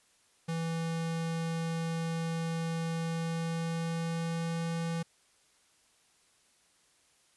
square tone with pitch glide, 164.81 to 166.34 Hz, E3 to E3, 0 to +16 cents, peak -32 dBFS, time 0.48-5.03 s, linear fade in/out 10 ms, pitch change +16 cents, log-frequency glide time 2.92-4.68 s, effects white hiss -67 dBFS RMS until 7.36 s + resampled to 24000 Hz

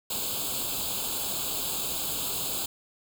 white noise with comb filter, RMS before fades -31 dBFS, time 0.1-2.66 s, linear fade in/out 5 ms, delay 0.26 ms, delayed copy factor +1, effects none

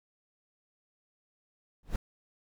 brown noise with exponential growth, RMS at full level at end -26 dBFS, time 1.83-1.96 s, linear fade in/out 2 ms, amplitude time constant 28 ms, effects none

